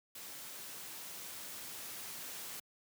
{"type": "noise with level ramp", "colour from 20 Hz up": "white", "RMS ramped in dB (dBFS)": [-48, -45], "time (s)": [0.15, 2.6], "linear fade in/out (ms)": 5, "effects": ["high-pass 100 Hz 12 dB/octave"]}